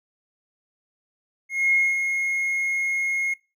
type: tone with ADSR envelope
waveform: triangle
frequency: 2154 Hz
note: C7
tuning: 50 cents sharp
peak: -12 dBFS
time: 1.49-3.34 s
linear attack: 240 ms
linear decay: 220 ms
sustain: -8 dB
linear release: 8 ms
effects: noise-tail reverb RT60 0.3 s tail -23 dB re dry + tanh soft clip ceiling -14 dBFS